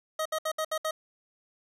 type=tone bursts; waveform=25% pulse; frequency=629 Hz; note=D#5; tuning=19 cents sharp; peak=-24 dBFS; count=6; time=0.19-0.91 s; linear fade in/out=5 ms; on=65 ms; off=66 ms; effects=resampled to 32000 Hz + 10-bit